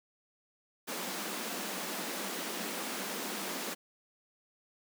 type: high-pass noise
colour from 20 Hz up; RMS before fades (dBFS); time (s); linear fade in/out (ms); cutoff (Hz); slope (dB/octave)
pink; -38; 0.87-3.75; 20; 180; 96
effects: none